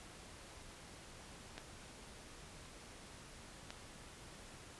clicks, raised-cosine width 0.2 ms, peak -28 dBFS, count 2, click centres 1.58 / 3.705 s, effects pink hiss -55 dBFS RMS until 4.79 s + resampled to 24000 Hz

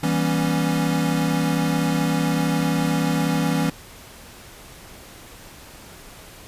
square chord, C# half-diminished seventh, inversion first, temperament equal with one note detuned, 164.81 / 196 / 241.4 / 277.2 Hz, E3 / G3 / B3 / C#4, 0 / 0 / -39 / 0 cents, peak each -23 / -28 / -28 / -25 dBFS, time 0.03-3.7 s, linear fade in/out 5 ms, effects pink hiss -43 dBFS RMS until 6.47 s + resampled to 32000 Hz

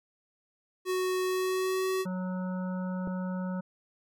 square tone with pitch glide, 370 to 376.7 Hz, F#4 to F#4, 0 to +31 cents, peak -28 dBFS, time 0.85-2.06 s, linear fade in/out 50 ms, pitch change +31 cents, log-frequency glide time 1.22-1.88 s
harmonic tone, 184.2 Hz, F#3, 7 cents flat, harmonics 1 / 3 / 5 / 7 / 8, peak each -31 / -41 / -45 / -48 / -49 dBFS, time 2.05-3.61 s, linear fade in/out 10 ms
click, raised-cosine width 2 ms, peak -25 dBFS, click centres 3.074 s
effects none

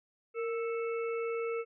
harmonic tone with a mistuned harmonic, 440 Hz, A4, in tune, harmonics 1 / 3 / 5 / 6, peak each -32 / -42 / -46 / -48 dBFS, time 0.34-1.65 s, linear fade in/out 50 ms, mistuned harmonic 1, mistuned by +83 cents, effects none

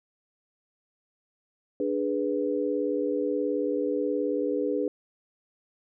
sine chord, G# diminished, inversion second, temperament equal, 293.7 / 415.3 / 493.9 Hz, D4 / G#4 / B4, 0 / 0 / 0 cents, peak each -29 / -29 / -29 dBFS, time 1.8-4.88 s, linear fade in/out 2 ms, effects none

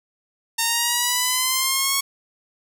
5% pulse exponential sweep, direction up, 913 to 1108.7 Hz, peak -7 dBFS, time 0.58-2.01 s, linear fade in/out 10 ms, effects none

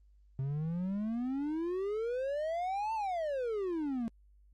triangle exponential two-way sweep, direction up then down, 130.9 to 907 to 221.9 Hz, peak -30 dBFS, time 0.39-4.08 s, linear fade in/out 0 ms, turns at 2.94 s, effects added 50 Hz sine -59 dBFS peak until 4.53 s + Opus 24 kbps

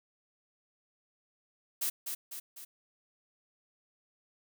blue noise with echo, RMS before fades -32 dBFS, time 1.81-1.9 s, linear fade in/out 10 ms, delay 250 ms, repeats 3, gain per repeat -5 dB, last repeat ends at 2.65 s, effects none

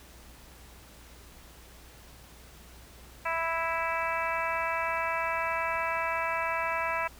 harmonic tone, 329.6 Hz, E4, in tune, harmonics 2 / 3 / 4 / 5 / 6 / 7 / 8, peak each -35 / -32 / -35 / -37 / -38 / -37 / -38 dBFS, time 3.25-7.08 s, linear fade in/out 10 ms, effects added 60 Hz sine -53 dBFS peak until 7.19 s + pink hiss -53 dBFS RMS until 7.19 s

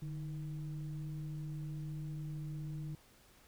sine tone with frequency modulation, 150.2 Hz, D3, 39 cents sharp, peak -39 dBFS, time 0.02-2.95 s, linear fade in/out 2 ms, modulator 168 Hz, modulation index 0.44, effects pink hiss -64 dBFS RMS until 3.47 s

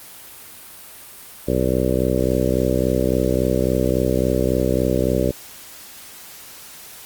harmonic tone, 63.6 Hz, C2, 48 cents flat, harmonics 1 / 2 / 3 / 4 / 5 / 6 / 7 / 8 / 9, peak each -25 / -25 / -25 / -25 / -25 / -25 / -25 / -25 / -25 dBFS, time 1.47-5.32 s, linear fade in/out 20 ms, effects white hiss -40 dBFS RMS until 7.05 s + Opus 32 kbps

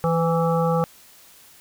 harmonic tone with a mistuned harmonic, 164.81 Hz, E3, in tune, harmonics 1 / 3 / 5 / 7 / 8, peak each -21 / -22 / -26 / -29 / -31 dBFS, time 0.04-0.84 s, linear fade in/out 0 ms, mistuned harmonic 3, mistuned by +27 cents, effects white hiss -50 dBFS RMS until 1.6 s

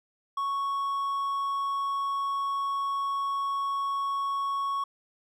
triangle tone, 1108.7 Hz, C#6, in tune, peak -25 dBFS, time 0.37-4.84 s, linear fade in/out 5 ms, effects none

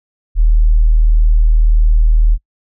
sine tone, 39.15 Hz, D#1, 11 cents sharp, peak -6 dBFS, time 0.35-2.38 s, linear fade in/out 50 ms, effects noise-tail reverb RT60 0.1 s tail -25 dB re dry

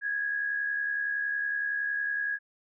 sine tone pair together, 1653 / 1723.8 Hz, G#6 / A6, -9 / -36 cents, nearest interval minor second, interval 73 cents, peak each -28 / -38 dBFS, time 0.01-2.39 s, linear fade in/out 50 ms, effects none

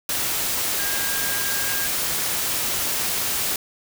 sine tone in noise, 1618 Hz, G#6, 46 cents flat, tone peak -30 dBFS, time 0.79-1.87 s, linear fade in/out 2 ms, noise white, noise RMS -24 dBFS, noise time 0.09-3.56 s, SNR -9 dB, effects none

